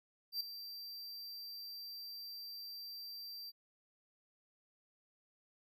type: tone with ADSR envelope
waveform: square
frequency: 4699 Hz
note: D8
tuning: in tune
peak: -34 dBFS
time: 0.32-3.52 s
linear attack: 86 ms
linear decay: 3 ms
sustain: -12 dB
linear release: 32 ms
effects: none